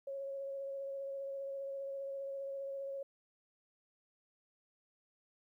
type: tone with vibrato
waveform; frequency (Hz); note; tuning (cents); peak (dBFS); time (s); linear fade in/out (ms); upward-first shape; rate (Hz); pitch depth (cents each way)
sine; 549; C#5; -17; -39; 0.07-3.03; 5; sine; 15; 16
effects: 13-bit